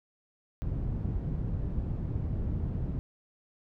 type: low-pass noise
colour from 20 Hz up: white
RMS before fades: -32 dBFS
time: 0.62-2.99 s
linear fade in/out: 0 ms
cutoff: 120 Hz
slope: 12 dB/octave
effects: none